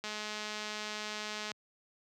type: click train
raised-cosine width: 0.2 ms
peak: -22 dBFS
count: 314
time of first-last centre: 0.04-1.516 s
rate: 212 Hz
effects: high-pass 100 Hz 12 dB/octave